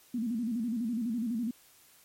sine tone with vibrato, 231.5 Hz, A#3, 12 cents flat, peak -29 dBFS, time 0.14-1.51 s, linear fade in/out 5 ms, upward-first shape square, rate 12 Hz, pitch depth 100 cents each way, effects white hiss -60 dBFS RMS until 2.04 s + MP3 64 kbps

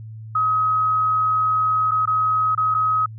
sine tone with dropouts, 1269 Hz, D#6, 34 cents sharp, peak -16 dBFS, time 0.35-3.06 s, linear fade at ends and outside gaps 5 ms, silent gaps 1.911-1.916 / 2.056-2.074 / 2.55-2.576 / 2.743-2.747 s, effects added 110 Hz sine -33 dBFS peak until 3.18 s

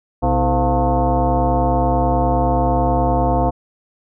sine tone with frequency modulation, 321.8 Hz, E4, 42 cents flat, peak -13 dBFS, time 0.22-3.51 s, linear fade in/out 20 ms, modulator 191 Hz, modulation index 3, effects none

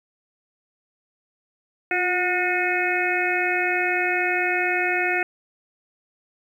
harmonic tone with a mistuned harmonic, 362.4 Hz, F#4, 36 cents flat, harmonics 1 / 2 / 4 / 5 / 6 / 7, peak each -27 / -27 / -27 / -27 / -27 / -27 dBFS, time 1.91-5.23 s, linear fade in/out 2 ms, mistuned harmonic 1, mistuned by -40 cents, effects 9-bit

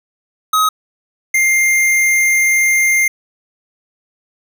square tone pair in turn, 1267 / 2107 Hz, D#6 / C7, +31 / +12 cents, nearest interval major sixth, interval 881 cents, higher second, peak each -11 dBFS, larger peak neither, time 0.53-0.69 / 1.34-3.08 s, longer second, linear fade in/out 5 ms, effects none

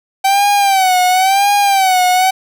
45% pulse tone with vibrato, 770 Hz, G5, 31 cents flat, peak -9 dBFS, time 0.24-2.31 s, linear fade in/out 10 ms, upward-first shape sine, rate 0.96 Hz, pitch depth 98 cents each way, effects none

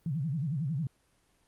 sine tone with vibrato, 148.4 Hz, D3, 18 cents sharp, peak -29 dBFS, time 0.06-0.87 s, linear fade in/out 2 ms, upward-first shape sine, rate 11 Hz, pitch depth 250 cents each way, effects pink hiss -69 dBFS RMS until 1.47 s + Opus 24 kbps

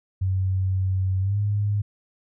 sine tone with pitch glide, 94.4 to 102.94 Hz, F#2 to G#2, +35 to -15 cents, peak -20 dBFS, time 0.21-1.82 s, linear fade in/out 10 ms, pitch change +150 cents, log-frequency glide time 1.2-1.38 s, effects none

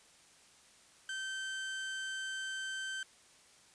30% pulse tone, 1550 Hz, G6, 20 cents flat, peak -35 dBFS, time 1.09-3.03 s, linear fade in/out 2 ms, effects white hiss -62 dBFS RMS until 3.74 s + resampled to 22050 Hz

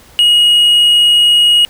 triangle tone, 2889 Hz, F#7, 42 cents flat, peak -4 dBFS, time 0.19-1.65 s, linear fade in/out 0 ms, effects pink hiss -42 dBFS RMS until 1.69 s

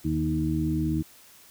harmonic tone with a mistuned harmonic, 78.5 Hz, D#2, 16 cents sharp, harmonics 1 / 2 / 3 / 4, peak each -31 / -28 / -32 / -27 dBFS, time 0.04-1.03 s, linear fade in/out 20 ms, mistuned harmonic 2, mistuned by -23 cents, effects white hiss -53 dBFS RMS until 1.5 s

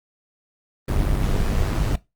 brown noise with amplitude modulation, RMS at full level -18 dBFS, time 0.88-1.96 s, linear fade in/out 5 ms, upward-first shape sine, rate 100 Hz, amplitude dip 60%, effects noise-tail reverb RT60 0.2 s tail -19 dB re dry + Opus 32 kbps

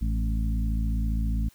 harmonic tone with a mistuned harmonic, 55 Hz, A1, in tune, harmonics 1 / 2 / 3 / 4 / 5, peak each -24 / -34 / -36 / -34 / -41 dBFS, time 0.01-1.49 s, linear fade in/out 10 ms, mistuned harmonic 4, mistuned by -21 cents, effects white hiss -59 dBFS RMS until 1.54 s

